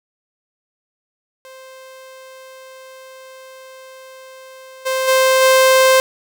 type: tone with level steps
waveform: sawtooth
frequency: 523.3 Hz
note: C5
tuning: in tune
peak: -33 / -13 / -7 / -5 dBFS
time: 1.45-6 s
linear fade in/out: 0 ms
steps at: 4.85 / 5.07 / 5.41 s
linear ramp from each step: 20 ms
effects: none